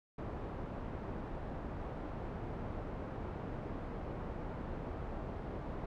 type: low-pass noise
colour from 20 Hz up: pink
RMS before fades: -42 dBFS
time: 0.18-5.86 s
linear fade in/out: 5 ms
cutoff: 940 Hz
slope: 12 dB/octave
effects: none